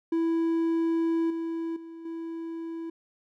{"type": "tone with level steps", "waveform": "triangle", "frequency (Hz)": 330, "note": "E4", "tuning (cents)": 2, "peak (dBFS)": [-21, -27, -38, -31], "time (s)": [0.12, 2.9], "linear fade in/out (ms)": 5, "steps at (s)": [1.3, 1.76, 2.05], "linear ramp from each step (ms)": 5, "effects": []}